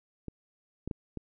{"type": "clicks", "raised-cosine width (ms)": 3, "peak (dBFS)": [-25, -22, -21, -24], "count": 4, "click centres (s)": [0.283, 0.876, 0.912, 1.173], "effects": []}